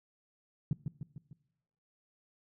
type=tone with echo; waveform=sine; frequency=146.3 Hz; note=D3; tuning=6 cents flat; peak=-26 dBFS; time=0.71-0.73 s; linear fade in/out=2 ms; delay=150 ms; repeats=4; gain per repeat=-5 dB; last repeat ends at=1.33 s; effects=noise-tail reverb RT60 1.0 s tail -21 dB re dry

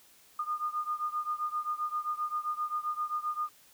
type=beating tone pair; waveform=sine; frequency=1217 / 1224.6 Hz; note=D#6 / D#6; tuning=-39 / -28 cents; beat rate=7.6 Hz; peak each=-33 / -35 dBFS; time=0.39-3.49 s; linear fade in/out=5 ms; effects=white hiss -60 dBFS RMS until 3.73 s

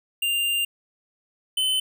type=tone pair in turn; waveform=square; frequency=2794 / 3044 Hz; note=F7 / F#7; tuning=0 / +48 cents; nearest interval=minor second; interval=148 cents; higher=second; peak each=-22 / -21 dBFS; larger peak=second; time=0.22-0.65 / 1.57-1.8 s; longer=first; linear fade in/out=5 ms; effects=none

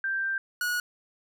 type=tone pair in turn; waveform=sine / 45% pulse; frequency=1574 / 1457 Hz; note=G6 / F#6; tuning=+7 / -27 cents; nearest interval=minor second; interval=134 cents; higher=first; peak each=-26 / -26 dBFS; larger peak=neither; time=0.04-0.38 / 0.61-0.8 s; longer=first; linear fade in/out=2 ms; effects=none

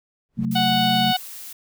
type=noise with exponential growth; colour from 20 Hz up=brown; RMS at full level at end=-36 dBFS; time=0.29-0.45 s; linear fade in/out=0 ms; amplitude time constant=33 ms
type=chord; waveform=sine; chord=F# diminished; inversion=second; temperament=just; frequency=133.2 / 185 / 222 Hz; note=C3 / F#3 / A3; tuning=+31 / 0 / +16 cents; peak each=-28 / -26 / -23 dBFS; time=0.37-1.13 s; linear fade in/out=20 ms
type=noise; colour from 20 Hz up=blue; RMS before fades=-37 dBFS; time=0.51-1.53 s; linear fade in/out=5 ms
type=harmonic tone; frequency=740 Hz; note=F#5; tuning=in tune; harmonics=1 / 2 / 3 / 4 / 5 / 6 / 7; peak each=-20 / -30 / -34 / -24 / -26 / -30 / -41 dBFS; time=0.55-1.17 s; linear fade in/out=10 ms
effects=none

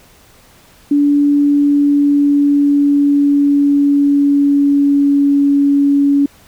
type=tone with pitch glide; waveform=sine; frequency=288.1 to 282.5 Hz; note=D4 to C#4; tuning=-33 to +33 cents; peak=-8 dBFS; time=0.91-6.26 s; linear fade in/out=5 ms; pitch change=-34 cents; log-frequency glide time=1.18-5.44 s; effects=pink hiss -46 dBFS RMS until 6.47 s

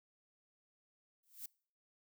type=noise with exponential growth; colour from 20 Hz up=violet; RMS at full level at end=-42 dBFS; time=1.23-1.46 s; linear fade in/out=5 ms; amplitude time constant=50 ms; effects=noise-tail reverb RT60 0.5 s tail -25 dB re dry

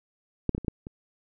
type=clicks; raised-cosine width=3 ms; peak=-10 / -13 / -19 / -24 / -13 / -25 dBFS; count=6; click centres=0.493 / 0.549 / 0.58 / 0.647 / 0.682 / 0.869 s; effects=none

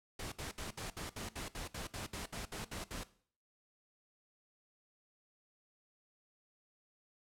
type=noise bursts; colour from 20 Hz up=pink; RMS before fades=-43 dBFS; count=15; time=0.19-3.036 s; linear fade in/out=5 ms; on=130 ms; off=64 ms; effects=noise-tail reverb RT60 0.5 s tail -17 dB re dry + low-pass 11000 Hz 12 dB/octave

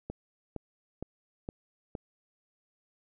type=click train; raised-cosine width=2 ms; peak=-23 dBFS; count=5; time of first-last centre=0.1-1.952 s; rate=2.16 Hz; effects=none

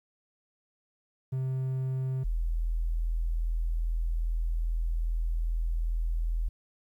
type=tone pair in turn; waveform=triangle / sine; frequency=130.9 / 41.23 Hz; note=C3 / E1; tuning=+1 / +1 cents; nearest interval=octave + minor sixth; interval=2000 cents; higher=first; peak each=-26 dBFS; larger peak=neither; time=1.32-2.24 / 2.24-6.49 s; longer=second; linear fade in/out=10 ms; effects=11-bit

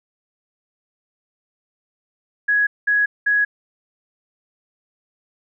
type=tone bursts; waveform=sine; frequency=1670 Hz; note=G#6; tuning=9 cents sharp; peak=-14 dBFS; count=3; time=2.48-3.45 s; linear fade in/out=10 ms; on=190 ms; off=200 ms; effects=none

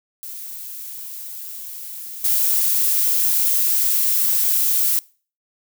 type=noise with level steps; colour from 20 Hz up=violet; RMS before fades=-33 / -18 dBFS; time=0.23-4.99 s; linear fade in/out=0 ms; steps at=2.24 s; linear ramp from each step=5 ms; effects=noise-tail reverb RT60 0.4 s tail -23 dB re dry

